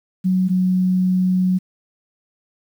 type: tone pair in turn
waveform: sine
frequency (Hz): 185.4 / 184.23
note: F#3 / F#3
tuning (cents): +4 / -7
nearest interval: unison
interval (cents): 11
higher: first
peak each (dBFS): -14 / -14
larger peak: neither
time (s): 0.24-0.49 / 0.49-1.59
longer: second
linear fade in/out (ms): 20
effects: 8-bit